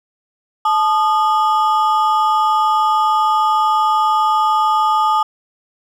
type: ring-modulated tone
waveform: triangle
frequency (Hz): 1046.5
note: C6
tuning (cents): 0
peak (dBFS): -7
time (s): 0.65-5.23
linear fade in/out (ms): 5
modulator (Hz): 180
effects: none